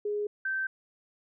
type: tone pair in turn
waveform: sine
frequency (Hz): 415.3 / 1553.1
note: G#4 / G6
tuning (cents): 0 / -17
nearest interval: octave + major seventh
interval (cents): 2283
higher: second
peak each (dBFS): -28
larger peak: neither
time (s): 0.05-0.27 / 0.45-0.67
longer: neither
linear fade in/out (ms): 5
effects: none